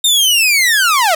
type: linear sweep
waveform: sawtooth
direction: down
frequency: 3695 to 609 Hz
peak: -6 dBFS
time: 0.04-1.15 s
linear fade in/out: 5 ms
effects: none